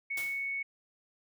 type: tone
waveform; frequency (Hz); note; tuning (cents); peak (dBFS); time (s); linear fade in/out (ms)
sine; 2216; C#7; -1; -32; 0.1-0.63; 10
type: noise with exponential decay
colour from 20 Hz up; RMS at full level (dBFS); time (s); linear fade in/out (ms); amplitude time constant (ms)
white; -39; 0.17-0.53; 5; 77
effects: none